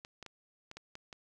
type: clicks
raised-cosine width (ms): 0.2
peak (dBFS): -29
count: 7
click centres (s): 0.049 / 0.227 / 0.263 / 0.714 / 0.77 / 0.954 / 1.128
effects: none